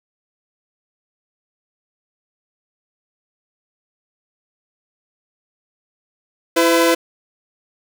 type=tone pair together; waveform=sawtooth; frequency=333.5 / 507 Hz; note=E4 / B4; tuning=+20 / +45 cents; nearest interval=perfect fifth; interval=725 cents; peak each=-11 dBFS; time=6.56-6.95 s; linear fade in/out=10 ms; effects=none